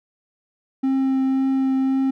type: tone with vibrato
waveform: triangle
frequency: 265.9 Hz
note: C4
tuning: 28 cents sharp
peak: -15 dBFS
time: 0.83-2.11 s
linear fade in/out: 10 ms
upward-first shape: triangle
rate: 1.9 Hz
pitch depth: 10 cents each way
effects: none